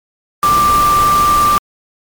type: tone in noise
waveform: sine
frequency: 1181 Hz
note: D6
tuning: 9 cents sharp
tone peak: -8 dBFS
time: 0.43-1.58 s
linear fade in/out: 0 ms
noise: pink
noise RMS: -20 dBFS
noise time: 0.43-1.58 s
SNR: +9 dB
effects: MP3 96 kbps